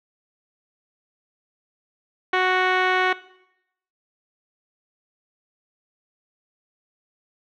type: tone with low-pass filter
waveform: 15% pulse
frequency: 369.8 Hz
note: F#4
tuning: 1 cent flat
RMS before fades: -20 dBFS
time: 2.33-3.13 s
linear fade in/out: 5 ms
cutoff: 2400 Hz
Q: 8.6
effects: noise-tail reverb RT60 0.8 s tail -18 dB re dry